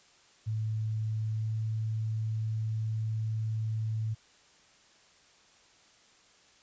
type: tone with pitch glide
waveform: sine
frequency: 109.3 to 110.06 Hz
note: A2 to A2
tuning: -11 to +1 cents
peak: -29 dBFS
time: 0.46-4.15 s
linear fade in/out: 20 ms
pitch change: +12 cents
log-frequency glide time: 1.31-1.53 s
effects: white hiss -61 dBFS RMS until 6.62 s + resampled to 16000 Hz